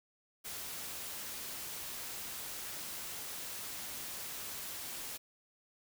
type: noise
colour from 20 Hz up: white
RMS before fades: -43 dBFS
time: 0.44-5.18 s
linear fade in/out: 20 ms
effects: none